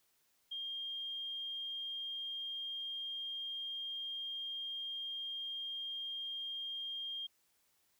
sine tone, 3213 Hz, G7, 42 cents sharp, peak -39 dBFS, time 0.51-7.27 s, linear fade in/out 10 ms, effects white hiss -75 dBFS RMS until 7.99 s

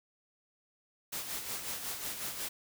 white noise with tremolo, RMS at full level -37 dBFS, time 1.12-2.49 s, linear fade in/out 10 ms, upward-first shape sine, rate 5.5 Hz, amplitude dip 50%, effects none

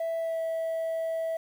sine tone with pitch glide, 659.3 to 652.9 Hz, E5 to E5, 0 to -17 cents, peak -25 dBFS, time 0-1.37 s, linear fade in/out 5 ms, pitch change -17 cents, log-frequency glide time 0.17-0.41 s, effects tanh soft clip ceiling -27 dBFS + 9-bit

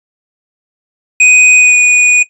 square tone with pitch glide, 2496 to 2467 Hz, D#7 to D#7, +5 to -15 cents, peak -4 dBFS, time 1.2-2.23 s, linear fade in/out 5 ms, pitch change -20 cents, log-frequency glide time 1.57-1.75 s, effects noise-tail reverb RT60 0.1 s tail -18 dB re dry + resampled to 24000 Hz

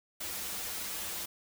white noise with comb filter, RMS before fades -38 dBFS, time 0.2-1.26 s, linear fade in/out 10 ms, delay 7.4 ms, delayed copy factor -0.95, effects none

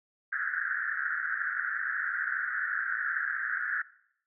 pink band-pass noise, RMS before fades -32 dBFS, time 0.32-3.82 s, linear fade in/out 5 ms, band 1400 to 1800 Hz, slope 96 dB/octave, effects noise-tail reverb RT60 0.7 s tail -20 dB re dry

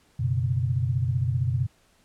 sine chord, F# suspended fourth, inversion none, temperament just, 92.5 / 123.33 / 138.75 Hz, F#2 / B2 / C#3, 0 / -2 / +2 cents, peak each -28 / -24 / -29 dBFS, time 0.19-1.67 s, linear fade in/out 10 ms, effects pink hiss -62 dBFS RMS until 2.04 s + low-pass 11000 Hz 12 dB/octave

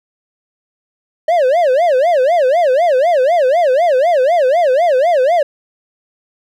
triangle tone with vibrato, 598 Hz, D5, 31 cents sharp, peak -7 dBFS, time 1.28-5.43 s, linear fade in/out 5 ms, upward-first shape sine, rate 4 Hz, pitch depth 300 cents each way, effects none

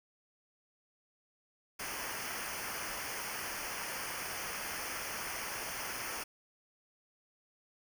pink noise with comb filter, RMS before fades -40 dBFS, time 1.79-6.24 s, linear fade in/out 10 ms, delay 0.26 ms, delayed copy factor -0.85, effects none

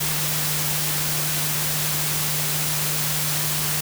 sine tone in noise, 151.2 Hz, D#3, 49 cents flat, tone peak -29 dBFS, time 0-3.81 s, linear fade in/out 10 ms, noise white, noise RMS -24 dBFS, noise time 0-3.81 s, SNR -8 dB, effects none

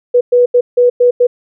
sine tone bursts at uneven times, 489.5 Hz, B4, 15 cents flat, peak -5 dBFS, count 6, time 0.14-0.21 / 0.32-0.46 / 0.54-0.61 / 0.77-0.9 / 1-1.11 / 1.2-1.27 s, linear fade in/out 10 ms, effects none

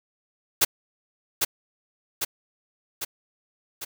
white noise with echo, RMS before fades -18 dBFS, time 0.61-0.65 s, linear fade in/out 10 ms, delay 800 ms, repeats 4, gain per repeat -4 dB, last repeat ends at 3.85 s, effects none

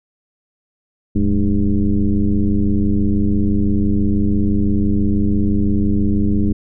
sine tone with frequency modulation, 110 Hz, A2, in tune, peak -12 dBFS, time 1.15-6.53 s, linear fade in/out 10 ms, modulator 97 Hz, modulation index 2, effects none

